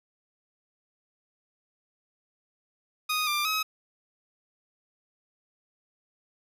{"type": "tone with pitch steps", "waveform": "15% pulse", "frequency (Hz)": [1243, 1189, 1274], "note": ["D#6", "D6", "D#6"], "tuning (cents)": [-2, 21, 41], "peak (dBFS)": -19, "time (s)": [3.09, 3.63], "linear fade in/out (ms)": 10, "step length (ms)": 180, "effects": []}